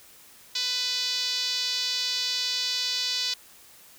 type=tone with band-pass filter; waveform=5% pulse; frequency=497.5 Hz; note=B4; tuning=13 cents sharp; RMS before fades=-28 dBFS; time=0.55-3.34 s; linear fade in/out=5 ms; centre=4300 Hz; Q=2.4; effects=white hiss -52 dBFS RMS until 3.98 s